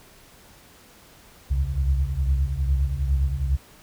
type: tone cluster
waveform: sine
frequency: 65.7 / 68.1 / 75.5 / 135 Hz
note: C2 / C#2 / D2 / C#3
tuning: +8 / -30 / +48 / -45 cents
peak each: -22 / -27 / -28 / -30 dBFS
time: 1.5-3.57 s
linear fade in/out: 20 ms
effects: pink hiss -51 dBFS RMS until 3.82 s